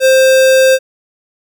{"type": "tone", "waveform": "square", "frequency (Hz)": 525, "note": "C5", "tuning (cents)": 6, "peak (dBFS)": -6, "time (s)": [0, 0.79], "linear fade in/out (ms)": 50, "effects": []}